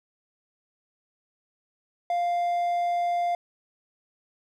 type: tone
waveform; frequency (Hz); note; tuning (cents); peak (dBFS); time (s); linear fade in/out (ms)
triangle; 698.5; F5; 0; -21; 2.1-3.35; 2
effects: none